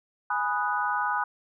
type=chord; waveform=sine; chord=G# minor seventh; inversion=none; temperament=equal; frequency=830.6 / 987.8 / 1244.5 / 1480 Hz; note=G#5 / B5 / D#6 / F#6; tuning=0 / 0 / 0 / 0 cents; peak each=-30 dBFS; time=0.3-1.24 s; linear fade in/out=5 ms; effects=none